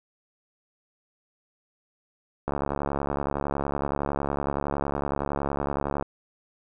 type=click train; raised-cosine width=1 ms; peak=-13 dBFS; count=252; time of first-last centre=2.48-6.025 s; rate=70.8 Hz; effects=none